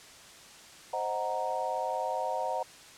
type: chord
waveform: sine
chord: C half-diminished seventh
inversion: none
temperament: equal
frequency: 523.3 / 622.3 / 740 / 932.3 Hz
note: C5 / Eb5 / Gb5 / Bb5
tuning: 0 / 0 / 0 / 0 cents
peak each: -36 / -36 / -34 / -34 dBFS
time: 0.93-2.63 s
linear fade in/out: 5 ms
effects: white hiss -51 dBFS RMS until 2.97 s + low-pass 8000 Hz 12 dB/octave